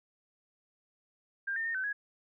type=tone with pitch steps; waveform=sine; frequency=1596 / 1812 / 1834 / 1529 / 1664 Hz; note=G6 / A#6 / A#6 / G6 / G#6; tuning=+31 / -50 / -29 / -44 / +3 cents; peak=-31 dBFS; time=1.47-1.93 s; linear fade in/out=10 ms; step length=92 ms; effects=none